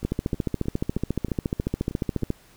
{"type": "two click trains", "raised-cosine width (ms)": 3, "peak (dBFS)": [-11, -22], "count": [33, 8], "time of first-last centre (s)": [[0.05, 2.304], [0.03, 2.224]], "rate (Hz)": [14.2, 3.19], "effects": ["pink hiss -55 dBFS RMS until 2.56 s"]}